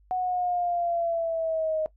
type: linear sweep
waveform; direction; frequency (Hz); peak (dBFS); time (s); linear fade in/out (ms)
sine; down; 740 to 622.3; -24; 0.11-1.86; 0
effects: noise-tail reverb RT60 0.1 s tail -18 dB re dry + added 50 Hz sine -56 dBFS peak until 1.96 s